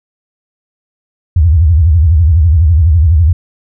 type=tone with vibrato; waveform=sine; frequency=80.5 Hz; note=E2; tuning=41 cents flat; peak=-4 dBFS; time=1.36-3.33 s; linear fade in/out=5 ms; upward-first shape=sine; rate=12 Hz; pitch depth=210 cents each way; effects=none